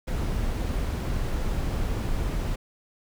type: noise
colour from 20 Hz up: brown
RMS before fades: -27 dBFS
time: 0.07-2.56 s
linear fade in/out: 10 ms
effects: none